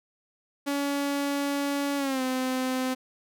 sawtooth tone with pitch glide, 282.8 to 257.8 Hz, C#4 to C4, +35 to -26 cents, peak -22 dBFS, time 0.66-2.95 s, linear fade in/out 20 ms, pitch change -161 cents, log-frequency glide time 1.97-2.22 s, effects none

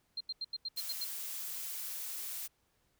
sine tone bursts, 4177 Hz, C8, 4 cents flat, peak -35 dBFS, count 8, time 0.17-1.046 s, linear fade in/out 5 ms, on 36 ms, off 84 ms
blue noise, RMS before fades -41 dBFS, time 0.76-2.48 s, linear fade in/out 20 ms
effects pink hiss -75 dBFS RMS until 2.99 s

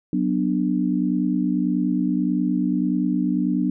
sine chord, B minor, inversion second, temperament just, 185.21 / 246.9 / 296.3 Hz, F#3 / B3 / D4, +2 / 0 / +15 cents, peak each -23 dBFS, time 0.13-3.7 s, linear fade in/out 2 ms, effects none

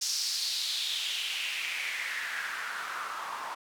white noise with band-pass filter sweep, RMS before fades -34 dBFS, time 0.01-3.55 s, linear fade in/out 10 ms, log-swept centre 5500 to 960 Hz, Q 3.8, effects none

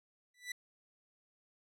sawtooth tone with exponential growth, 1975.5 Hz, B6, in tune, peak -32 dBFS, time 0.34-0.52 s, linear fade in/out 5 ms, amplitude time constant 39 ms, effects low-pass 11000 Hz 12 dB/octave

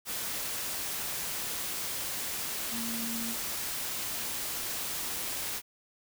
sine tone in noise, 230.3 Hz, A#3, 21 cents flat, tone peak -36 dBFS, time 2.7-3.36 s, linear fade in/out 50 ms, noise white, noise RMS -35 dBFS, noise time 0.05-5.62 s, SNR -4 dB, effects none

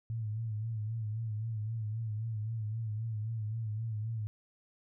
sine tone with vibrato, 110.1 Hz, A2, 2 cents sharp, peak -33 dBFS, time 0.1-4.27 s, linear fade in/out 0 ms, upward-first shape sine, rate 3.8 Hz, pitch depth 72 cents each way, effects none

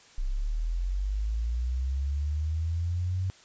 sine linear sweep, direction up, 31.17 to 94.7 Hz, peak -26 dBFS, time 0.18-3.3 s, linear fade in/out 0 ms, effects white hiss -55 dBFS RMS until 3.44 s + resampled to 16000 Hz

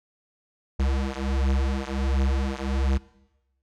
square beating tone pair, 66.5 / 67.9 Hz, C2 / C#2, +29 / -35 cents, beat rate 1.4 Hz, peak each -26 / -27 dBFS, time 0.79-2.98 s, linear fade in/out 10 ms, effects noise-tail reverb RT60 1.0 s tail -20 dB re dry + low-pass 6000 Hz 12 dB/octave

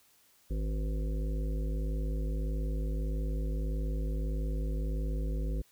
harmonic tone with a mistuned harmonic, 52.8 Hz, G#1, 29 cents sharp, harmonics 1 / 3 / 5 / 7 / 9 / 10, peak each -30 / -40 / -44 / -47 / -49 / -50 dBFS, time 0.5-5.62 s, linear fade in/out 10 ms, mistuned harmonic 10, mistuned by -37 cents, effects white hiss -65 dBFS RMS until 5.71 s

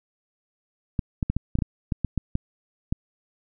clicks, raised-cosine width 5 ms, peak -11 dBFS, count 12, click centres 0.992 / 1.228 / 1.3 / 1.366 / 1.554 / 1.588 / 1.622 / 1.922 / 2.047 / 2.177 / 2.354 / 2.925 s, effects none

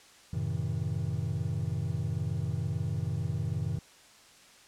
triangle chord, F# diminished seventh, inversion none, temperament just, 92.5 / 111 / 133.2 / 159.84 Hz, F#2 / A2 / C3 / Eb3, 0 / +16 / +31 / +47 cents, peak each -33 dBFS, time 0.33-3.79 s, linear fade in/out 5 ms, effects white hiss -56 dBFS RMS until 4.67 s + low-pass 8000 Hz 12 dB/octave

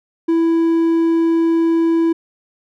triangle tone, 330.6 Hz, E4, 5 cents sharp, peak -10 dBFS, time 0.28-2.13 s, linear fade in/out 10 ms, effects none

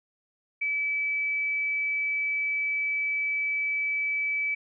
sine tone, 2300 Hz, D7, 37 cents flat, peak -25 dBFS, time 0.61-4.55 s, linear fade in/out 10 ms, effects none

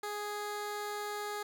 15% pulse tone, 415.3 Hz, G#4, in tune, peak -30 dBFS, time 0.03-1.43 s, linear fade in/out 5 ms, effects none

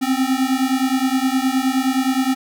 square beating tone pair, 257.5 / 267.1 Hz, C4 / C4, -28 / +36 cents, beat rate 9.6 Hz, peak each -20 dBFS, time 0.01-2.35 s, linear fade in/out 20 ms, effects none

